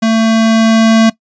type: tone with level ramp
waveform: square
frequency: 223.9 Hz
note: A3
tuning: 30 cents sharp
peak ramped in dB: -9 to -5 dBFS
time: 0.02-1.1 s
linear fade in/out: 10 ms
effects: noise-tail reverb RT60 0.1 s tail -20 dB re dry + resampled to 16000 Hz